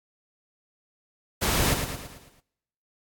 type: noise with echo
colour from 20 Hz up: pink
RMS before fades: -24 dBFS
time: 1.41-1.75 s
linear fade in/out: 20 ms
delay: 110 ms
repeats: 6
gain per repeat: -6 dB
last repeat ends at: 2.41 s
effects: noise-tail reverb RT60 1.0 s tail -26 dB re dry + AAC 64 kbps